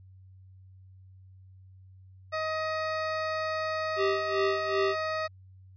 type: tone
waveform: 20% pulse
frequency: 630 Hz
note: D#5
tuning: 21 cents sharp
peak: -24 dBFS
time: 2.32-5.28 s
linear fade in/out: 20 ms
type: tone with tremolo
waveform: square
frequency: 392 Hz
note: G4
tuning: in tune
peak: -25 dBFS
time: 3.96-4.96 s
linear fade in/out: 50 ms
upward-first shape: sine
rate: 2.6 Hz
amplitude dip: 85%
effects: added 94 Hz sine -50 dBFS peak until 5.76 s + resampled to 11025 Hz